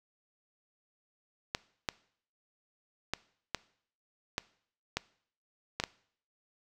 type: clicks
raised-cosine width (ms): 0.2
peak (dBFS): -13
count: 8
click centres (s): 1.549 / 1.888 / 3.136 / 3.547 / 4.381 / 4.97 / 5.8 / 5.838
effects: noise-tail reverb RT60 0.6 s tail -21 dB re dry